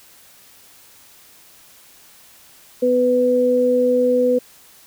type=tone pair together; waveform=sine; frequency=250 / 497.6 Hz; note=B3 / B4; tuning=+21 / +13 cents; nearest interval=octave; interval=1192 cents; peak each=-20 / -14 dBFS; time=2.82-4.39 s; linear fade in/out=10 ms; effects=white hiss -48 dBFS RMS until 4.86 s